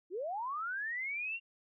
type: linear sweep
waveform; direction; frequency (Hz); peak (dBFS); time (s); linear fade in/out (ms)
sine; up; 322.5 to 2794; -35; 0.1-1.4; 50
effects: none